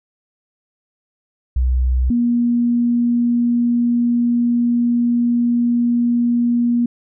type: tone pair in turn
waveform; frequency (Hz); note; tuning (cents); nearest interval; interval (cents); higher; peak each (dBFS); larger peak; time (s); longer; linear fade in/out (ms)
sine; 63.1 / 238.8; B1 / A#3; +38 / +42; octave + major seventh; 2304; second; -13; neither; 1.56-2.1 / 2.1-6.86; second; 5
effects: none